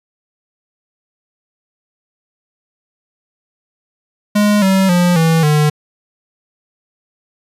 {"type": "tone with pitch steps", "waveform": "square", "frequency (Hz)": [207.7, 191.57, 176.68, 162.96, 150.3], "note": ["G#3", "G3", "F3", "E3", "D3"], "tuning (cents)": [0, -40, 20, -20, 40], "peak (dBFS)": -10, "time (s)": [4.35, 5.7], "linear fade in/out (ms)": 10, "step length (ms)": 270, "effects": ["resampled to 32000 Hz"]}